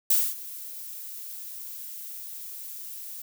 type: noise with ADSR envelope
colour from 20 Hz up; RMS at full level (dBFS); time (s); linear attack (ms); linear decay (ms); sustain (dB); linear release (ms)
violet; -20; 0.1-3.22; 5; 240; -19; 4
effects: none